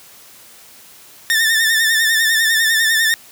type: tone with vibrato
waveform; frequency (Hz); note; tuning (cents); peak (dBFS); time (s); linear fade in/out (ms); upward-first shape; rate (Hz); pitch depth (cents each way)
sawtooth; 1795; A6; +34; -9; 1.3-3.14; 0; sine; 10; 57
effects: white hiss -43 dBFS RMS until 3.31 s + high-pass 80 Hz 12 dB/octave

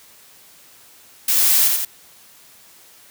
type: noise with echo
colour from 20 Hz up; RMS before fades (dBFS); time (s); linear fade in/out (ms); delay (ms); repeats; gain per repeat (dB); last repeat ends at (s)
blue; -17; 1.28-1.68; 5; 85; 2; -3; 1.85
effects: white hiss -48 dBFS RMS until 3.1 s + high-pass 60 Hz 12 dB/octave

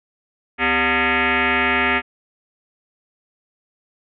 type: tone with frequency modulation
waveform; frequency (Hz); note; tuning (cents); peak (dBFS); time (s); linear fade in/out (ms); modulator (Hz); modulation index
sine; 252.1; B3; +36; -15; 0.58-2.02; 50; 324; 7.4
effects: none

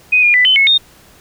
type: tone with pitch steps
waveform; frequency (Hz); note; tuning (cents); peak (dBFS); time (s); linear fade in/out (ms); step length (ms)
sine; 2498 / 2424 / 1990 / 3046 / 2190 / 3680; D#7 / D#7 / B6 / F#7 / C#7 / A#7; +6 / -46 / +13 / +50 / -22 / -23; -7; 0.12-0.78; 10; 110
effects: pink hiss -45 dBFS RMS until 1.2 s

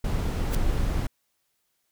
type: noise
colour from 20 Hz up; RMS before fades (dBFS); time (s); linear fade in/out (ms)
brown; -25; 0.04-1.07; 5
type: noise with exponential growth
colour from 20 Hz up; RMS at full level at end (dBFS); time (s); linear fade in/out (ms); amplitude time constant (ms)
white; -29; 0.48-0.55; 2; 15
effects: white hiss -74 dBFS RMS until 1.91 s

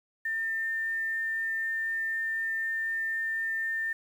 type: tone with quantisation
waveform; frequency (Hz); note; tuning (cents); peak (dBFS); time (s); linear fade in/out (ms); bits
sine; 1801; A6; +40; -28; 0.25-3.93; 5; 9
effects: none

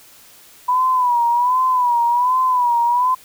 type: tone with vibrato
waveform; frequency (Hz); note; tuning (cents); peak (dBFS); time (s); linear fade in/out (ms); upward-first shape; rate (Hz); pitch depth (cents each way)
sine; 984; B5; -7; -13; 0.68-3.15; 10; sine; 1.3; 79
effects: white hiss -46 dBFS RMS until 3.24 s

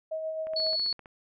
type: tone with tremolo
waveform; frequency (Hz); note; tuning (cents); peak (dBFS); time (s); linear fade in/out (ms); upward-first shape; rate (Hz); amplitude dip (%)
sine; 635; D#5; +35; -29; 0.11-0.76; 10; sine; 7.6; 35
type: click train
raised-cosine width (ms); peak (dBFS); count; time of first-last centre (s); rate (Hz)
0.5; -32; 10; 0.47-1.058; 15.3
type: tone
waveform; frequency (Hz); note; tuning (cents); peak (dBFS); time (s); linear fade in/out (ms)
sine; 4400; C#8; -14; -26; 0.56-0.93; 5
effects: none

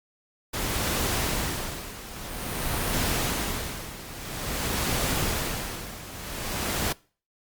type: noise with tremolo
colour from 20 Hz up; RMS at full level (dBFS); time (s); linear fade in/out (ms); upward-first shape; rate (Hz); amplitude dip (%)
pink; -26; 0.53-6.93; 10; sine; 0.5; 80
effects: noise-tail reverb RT60 0.4 s tail -23 dB re dry + Opus 48 kbps

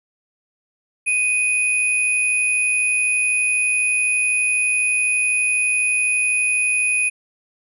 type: tone pair together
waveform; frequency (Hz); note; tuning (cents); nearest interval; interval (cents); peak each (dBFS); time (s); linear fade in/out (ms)
sine; 2489 / 9956; D#7 / D#9; 0 / 0; 2 octaves; 2400; -16 / -23; 1.06-7.1; 20
effects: tanh soft clip ceiling -9 dBFS

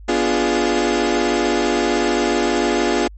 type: chord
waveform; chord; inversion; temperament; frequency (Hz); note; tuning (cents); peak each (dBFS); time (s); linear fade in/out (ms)
30% pulse; B diminished seventh; none; equal; 246.9 / 293.7 / 349.2 / 415.3; B3 / D4 / F4 / Ab4; 0 / 0 / 0 / 0; -20 / -20 / -17 / -19; 0.08-3.08; 10
effects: added 50 Hz sine -35 dBFS peak until 3.17 s + MP3 32 kbps

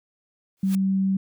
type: noise with exponential growth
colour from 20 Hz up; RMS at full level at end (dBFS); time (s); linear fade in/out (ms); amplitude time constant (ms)
white; -34; 0.57-0.75; 0; 37
type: tone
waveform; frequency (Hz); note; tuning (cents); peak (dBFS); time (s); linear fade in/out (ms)
sine; 192.4; G3; -32; -19; 0.63-1.17; 5
effects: none

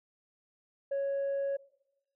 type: tone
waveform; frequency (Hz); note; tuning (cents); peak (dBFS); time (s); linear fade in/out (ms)
sine; 554.4; C#5; 0; -27; 0.91-1.57; 10
effects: noise-tail reverb RT60 0.9 s tail -21 dB re dry + tanh soft clip ceiling -28 dBFS

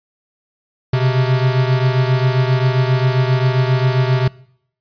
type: beating tone pair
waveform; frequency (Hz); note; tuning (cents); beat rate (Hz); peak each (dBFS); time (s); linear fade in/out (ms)
square; 126.9 / 134.4; B2 / C3; +47 / +47; 7.5; -15 / -19; 0.93-4.28; 5
effects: noise-tail reverb RT60 0.7 s tail -23 dB re dry + resampled to 11025 Hz

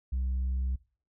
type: tone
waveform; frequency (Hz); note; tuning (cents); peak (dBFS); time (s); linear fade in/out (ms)
sine; 64.2; C2; -32; -25; 0.12-0.76; 10
effects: noise-tail reverb RT60 0.4 s tail -22 dB re dry + tanh soft clip ceiling -26 dBFS

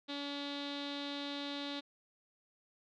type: tone with low-pass filter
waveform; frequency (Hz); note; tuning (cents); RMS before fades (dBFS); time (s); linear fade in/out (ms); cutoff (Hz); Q
sawtooth; 284.6; C#4; +46; -41; 0.08-1.81; 20; 3800; 7.2
effects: none

